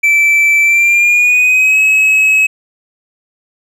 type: tone with pitch glide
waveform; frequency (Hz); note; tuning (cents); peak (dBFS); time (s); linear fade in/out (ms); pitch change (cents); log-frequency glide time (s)
triangle; 2325 to 2565; D7 to E7; -18 to -48; -5; 0.03-2.47; 10; +170; 0.62-1.79
effects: none